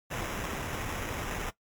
pink noise with sample-and-hold, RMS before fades -35 dBFS, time 0.1-1.51 s, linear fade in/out 20 ms, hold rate 4410 Hz, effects noise-tail reverb RT60 0.1 s tail -17 dB re dry + MP3 96 kbps

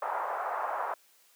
pink band-pass noise, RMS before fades -33 dBFS, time 0.02-0.94 s, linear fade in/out 2 ms, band 660 to 1200 Hz, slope 24 dB/octave, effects white hiss -63 dBFS RMS until 1.35 s + high-pass 400 Hz 12 dB/octave

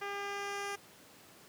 10% pulse tone with low-pass filter sweep, 402 Hz, G4, 44 cents sharp, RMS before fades -39 dBFS, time 0.01-0.76 s, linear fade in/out 10 ms, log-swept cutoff 3100 to 11000 Hz, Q 0.72, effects pink hiss -57 dBFS RMS until 1.48 s + high-pass 150 Hz 12 dB/octave

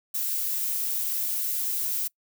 violet noise, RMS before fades -28 dBFS, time 0.14-2.08 s, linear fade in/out 10 ms, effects noise-tail reverb RT60 0.1 s tail -24 dB re dry

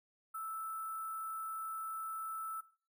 sine tone with sample-and-hold, 1318.5 Hz, E6, in tune, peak -39 dBFS, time 0.34-2.61 s, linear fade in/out 10 ms, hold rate 11025 Hz, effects noise-tail reverb RT60 0.4 s tail -17 dB re dry

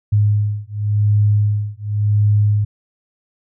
sine beating tone pair, 103.83 / 104.74 Hz, G#2 / G#2, 0 / +15 cents, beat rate 0.91 Hz, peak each -16 dBFS, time 0.12-2.65 s, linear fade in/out 10 ms, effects none

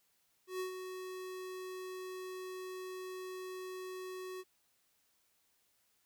square tone with ADSR envelope, 371.1 Hz, F#4, 5 cents sharp, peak -36 dBFS, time 0.47-4.44 s, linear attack 130 ms, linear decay 110 ms, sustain -7 dB, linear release 41 ms, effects white hiss -75 dBFS RMS until 6.05 s

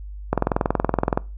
click train, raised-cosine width 1 ms, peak -4 dBFS, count 19, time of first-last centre 0.33-1.175 s, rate 21.3 Hz, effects noise-tail reverb RT60 0.3 s tail -22 dB re dry + added 50 Hz sine -32 dBFS peak until 1.37 s

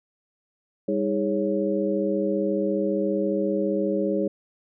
sine tone cluster, 200.3 / 317.9 / 412.6 / 551 Hz, G3 / D#4 / G#4 / C#5, +38 / +37 / -11 / -11 cents, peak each -27 dBFS, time 0.88-4.28 s, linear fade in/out 5 ms, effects none

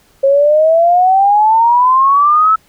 sine exponential sweep, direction up, 539 to 1318 Hz, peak -6 dBFS, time 0.23-2.56 s, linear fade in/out 10 ms, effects pink hiss -51 dBFS RMS until 2.68 s

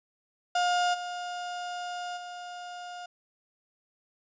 35% pulse tone with level steps, 711 Hz, F5, 31 cents sharp, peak -22 / -32 / -37 dBFS, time 0.55-3.06 s, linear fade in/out 5 ms, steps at 0.93 / 2.16 s, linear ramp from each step 20 ms, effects resampled to 16000 Hz

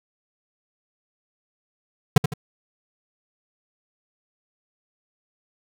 square tone with echo, 147.2 Hz, D3, 4 cents sharp, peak -9 dBFS, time 2.16-2.18 s, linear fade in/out 5 ms, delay 79 ms, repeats 2, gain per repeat -9 dB, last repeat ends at 2.338 s, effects none

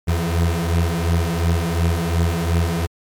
30% pulse beating tone pair, 82.9 / 85.7 Hz, E2 / F2, +10 / -32 cents, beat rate 2.8 Hz, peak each -17 dBFS, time 0.07-2.87 s, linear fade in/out 20 ms, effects MP3 96 kbps

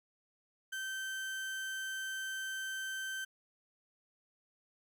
35% pulse tone, 1550 Hz, G6, 20 cents flat, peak -36 dBFS, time 0.72-3.25 s, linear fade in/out 10 ms, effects none

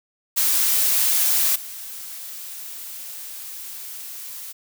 blue noise with level steps, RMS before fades -19 / -35 dBFS, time 0.36-4.53 s, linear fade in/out 20 ms, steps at 1.55 s, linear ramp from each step 10 ms, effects none

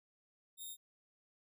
5% pulse tone, 3683 Hz, A#7, 22 cents flat, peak -37 dBFS, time 0.57-0.77 s, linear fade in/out 50 ms, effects none

